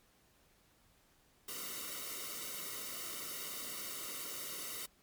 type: noise with comb filter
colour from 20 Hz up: white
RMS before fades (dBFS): -43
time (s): 1.48-4.86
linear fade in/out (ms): 5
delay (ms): 1.2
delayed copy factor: -0.9
effects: pink hiss -69 dBFS RMS until 5.02 s + MP3 96 kbps